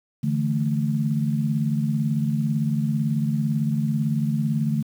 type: chord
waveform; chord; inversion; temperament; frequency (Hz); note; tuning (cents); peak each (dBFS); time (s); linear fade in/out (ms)
sine; D suspended second; none; equal; 146.83 / 164.81 / 220; D3 / E3 / A3; 0 / 0 / 0; -23 / -28 / -24; 0.23-4.83; 10
effects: 8-bit